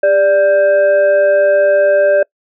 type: tone with frequency modulation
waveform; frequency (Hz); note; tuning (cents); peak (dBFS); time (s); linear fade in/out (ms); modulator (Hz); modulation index
sine; 587.3; D5; 0; -7; 0.03-2.23; 5; 990; 0.49
effects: noise-tail reverb RT60 0.1 s tail -26 dB re dry